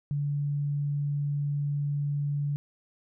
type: tone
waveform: sine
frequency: 144.2 Hz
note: D3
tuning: 31 cents flat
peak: -26 dBFS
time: 0.11-2.56 s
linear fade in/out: 0 ms
effects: none